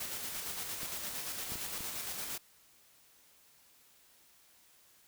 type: noise with tremolo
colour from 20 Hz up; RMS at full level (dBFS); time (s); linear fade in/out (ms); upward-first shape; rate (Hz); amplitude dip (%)
white; -39; 0-2.38; 5; square; 8.7; 30
type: clicks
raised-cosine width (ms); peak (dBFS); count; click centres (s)
3; -34; 4; 0.832 / 1.521 / 1.556 / 1.807
effects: white hiss -64 dBFS RMS until 5.07 s